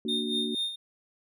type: chord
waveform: sine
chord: Bb augmented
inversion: none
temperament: equal with one note detuned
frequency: 230.4 / 293.7 / 370 Hz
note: Bb3 / D4 / F#4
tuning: -20 / 0 / 0 cents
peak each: -32 / -36 / -35 dBFS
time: 0.05-0.55 s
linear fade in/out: 2 ms
type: tone with tremolo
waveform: triangle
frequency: 3654 Hz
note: A#7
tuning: 35 cents flat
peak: -25 dBFS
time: 0.08-0.76 s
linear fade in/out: 10 ms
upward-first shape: sine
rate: 4.2 Hz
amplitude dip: 70%
effects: none